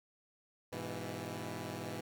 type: chord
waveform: 10% pulse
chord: E major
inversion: first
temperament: equal with one note detuned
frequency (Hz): 102.04 / 123.47 / 164.81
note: G#2 / B2 / E3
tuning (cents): -30 / 0 / 0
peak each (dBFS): -36 / -36 / -36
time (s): 0.72-2.01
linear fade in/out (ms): 10
effects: none